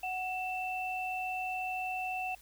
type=tone pair together; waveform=sine; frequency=743 / 2666 Hz; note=F#5 / E7; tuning=+7 / +19 cents; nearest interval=octave + minor seventh; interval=2212 cents; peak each=-35 / -37 dBFS; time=0.03-2.35 s; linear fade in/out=5 ms; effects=added 50 Hz sine -61 dBFS peak until 2.41 s + white hiss -59 dBFS RMS until 2.41 s